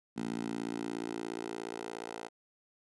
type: tone with high-pass filter sweep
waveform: 10% pulse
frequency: 57 Hz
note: A#1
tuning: 38 cents flat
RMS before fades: -39 dBFS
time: 0.16-2.29 s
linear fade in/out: 20 ms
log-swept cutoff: 220 to 530 Hz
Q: 2.3
effects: resampled to 24000 Hz